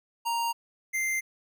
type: tone pair in turn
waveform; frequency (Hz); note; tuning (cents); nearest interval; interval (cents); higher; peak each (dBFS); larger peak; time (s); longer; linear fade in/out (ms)
square; 932.3 / 2088; A#5 / C7; 0 / -4; octave + major second; 1396; second; -27; neither; 0.25-0.53 / 0.93-1.21; neither; 20
effects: none